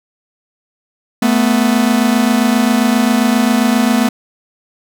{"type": "tone pair together", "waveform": "45% pulse", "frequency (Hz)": [220, 247.5], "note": ["A3", "B3"], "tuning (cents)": [0, 4], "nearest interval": "major second", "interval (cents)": 204, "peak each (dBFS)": -13, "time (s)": [1.22, 4.09], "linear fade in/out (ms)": 5, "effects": []}